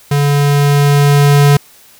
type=tone with level ramp; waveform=square; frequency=143.4 Hz; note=D3; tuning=41 cents flat; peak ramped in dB=-10 to -5 dBFS; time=0.11-1.57 s; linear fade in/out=5 ms; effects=white hiss -43 dBFS RMS until 1.99 s